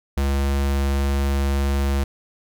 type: tone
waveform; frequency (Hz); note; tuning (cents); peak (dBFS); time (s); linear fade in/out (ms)
square; 69.3; C#2; 0; -19; 0.17-2.04; 5
effects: none